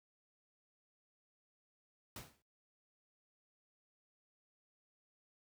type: noise with exponential decay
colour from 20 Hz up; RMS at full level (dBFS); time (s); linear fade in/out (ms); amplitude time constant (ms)
pink; -44; 2.16-2.42; 2; 56
effects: noise-tail reverb RT60 0.2 s tail -21 dB re dry + high-pass 60 Hz 12 dB/octave